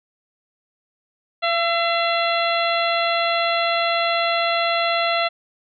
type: harmonic tone with a mistuned harmonic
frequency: 679 Hz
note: F5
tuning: 49 cents flat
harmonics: 1 / 2 / 3 / 4 / 5 / 6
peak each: -21 / -24 / -26 / -27 / -28 / -29 dBFS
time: 1.42-5.29 s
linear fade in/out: 20 ms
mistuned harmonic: 2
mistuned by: -24 cents
effects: none